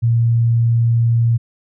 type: tone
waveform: sine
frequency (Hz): 116.54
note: A#2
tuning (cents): 0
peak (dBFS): -11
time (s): 0.02-1.38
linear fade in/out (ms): 20
effects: none

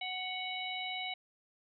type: harmonic tone with a mistuned harmonic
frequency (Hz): 741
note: F#5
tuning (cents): +2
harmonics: 1 / 3 / 4 / 5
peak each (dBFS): -42 / -40 / -42 / -43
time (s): 0.01-1.14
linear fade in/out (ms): 5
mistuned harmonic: 5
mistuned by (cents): +66
effects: none

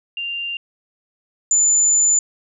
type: tone pair in turn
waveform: sine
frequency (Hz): 2788 / 7044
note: F7 / A8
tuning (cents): -4 / +1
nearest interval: octave + major third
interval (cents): 1605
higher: second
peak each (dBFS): -23 / -12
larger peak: second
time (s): 0.17-0.57 / 1.51-2.19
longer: second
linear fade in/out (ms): 2
effects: none

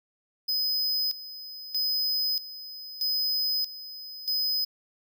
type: tone with tremolo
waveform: square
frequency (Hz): 5030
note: D#8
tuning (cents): +18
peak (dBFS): -25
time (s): 0.48-4.65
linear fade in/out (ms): 10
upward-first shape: square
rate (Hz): 0.79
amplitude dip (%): 80
effects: none

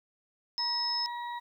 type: tone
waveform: sine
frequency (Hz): 5200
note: E8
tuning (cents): -24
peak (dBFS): -29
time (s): 0.58-1.06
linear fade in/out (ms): 0
type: harmonic tone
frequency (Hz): 957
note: A#5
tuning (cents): +45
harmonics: 1 / 2 / 4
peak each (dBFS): -35 / -44 / -48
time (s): 0.58-1.4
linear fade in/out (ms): 20
effects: 11-bit

